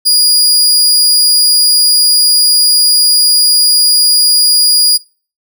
sawtooth tone, 4872 Hz, D#8, 37 cents flat, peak -3 dBFS, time 0.05-4.98 s, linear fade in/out 20 ms, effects noise-tail reverb RT60 0.4 s tail -23 dB re dry

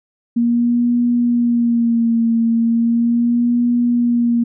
sine tone with vibrato, 235 Hz, A#3, 14 cents sharp, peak -12 dBFS, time 0.36-4.44 s, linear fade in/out 10 ms, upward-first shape sine, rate 0.37 Hz, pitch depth 42 cents each way, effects none

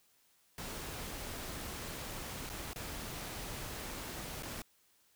pink noise with dropouts, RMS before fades -43 dBFS, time 0.58-4.62 s, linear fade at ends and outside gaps 2 ms, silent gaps 2.493-2.498 / 2.734-2.759 / 4.425-4.431 s, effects white hiss -70 dBFS RMS until 5.15 s

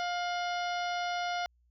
harmonic tone with a mistuned harmonic, 706 Hz, F5, 19 cents sharp, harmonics 1 / 2 / 3 / 4 / 5 / 6 / 7 / 8, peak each -32 / -38 / -42 / -44 / -46 / -48 / -49 / -50 dBFS, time 0-1.46 s, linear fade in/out 0 ms, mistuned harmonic 4, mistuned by +75 cents, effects added 60 Hz sine -65 dBFS peak until 1.7 s

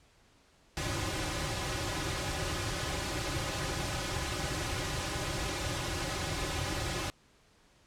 pink noise with comb filter, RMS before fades -34 dBFS, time 0.77-7.1 s, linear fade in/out 0 ms, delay 4.4 ms, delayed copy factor -0.95, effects pink hiss -64 dBFS RMS until 7.86 s + low-pass 8000 Hz 12 dB/octave

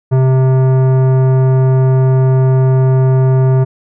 sine tone with tanh clipping, 130.81 Hz, C3, in tune, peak -9 dBFS, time 0.11-3.65 s, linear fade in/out 20 ms, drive 15 dB, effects none

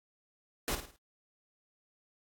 pink noise with echo, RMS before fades -33 dBFS, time 0.68-0.75 s, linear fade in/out 0 ms, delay 53 ms, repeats 4, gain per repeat -8 dB, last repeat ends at 0.962 s, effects AAC 64 kbps

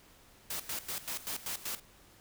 white noise with tremolo, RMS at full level -37 dBFS, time 0.5-1.8 s, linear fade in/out 5 ms, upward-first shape square, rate 5.2 Hz, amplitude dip 80%, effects pink hiss -60 dBFS RMS until 2.2 s

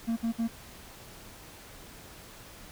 triangle tone bursts, 229 Hz, A#3, 31 cents flat, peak -24 dBFS, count 3, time 0.07-0.482 s, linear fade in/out 20 ms, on 100 ms, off 56 ms, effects pink hiss -49 dBFS RMS until 2.71 s

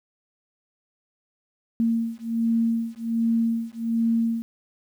sine beating tone pair, 228.5 / 229.8 Hz, A#3 / A#3, -34 / -25 cents, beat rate 1.3 Hz, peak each -24 dBFS, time 1.8-4.42 s, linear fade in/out 0 ms, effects 9-bit

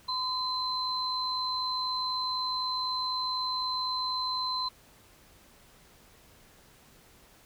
sine tone pair together, 1019 / 4076 Hz, C6 / C8, -46 / -46 cents, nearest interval 2 octaves, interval 2400 cents, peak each -32 / -31 dBFS, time 0.08-4.69 s, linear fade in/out 10 ms, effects pink hiss -58 dBFS RMS until 7.45 s

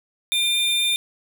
square tone pair together, 2400 / 3596 Hz, D7 / A7, +37 / +37 cents, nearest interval perfect fifth, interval 700 cents, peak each -26 / -20 dBFS, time 0.32-0.96 s, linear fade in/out 0 ms, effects none

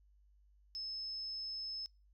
sine tone, 5210 Hz, E8, 21 cents flat, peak -40 dBFS, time 0.75-1.86 s, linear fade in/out 0 ms, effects noise-tail reverb RT60 0.3 s tail -24 dB re dry + added 50 Hz sine -64 dBFS peak until 2.13 s

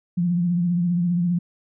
sine tone with vibrato, 174.61 Hz, F3, in tune, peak -18 dBFS, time 0.17-1.39 s, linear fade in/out 10 ms, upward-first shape triangle, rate 15 Hz, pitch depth 63 cents each way, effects none

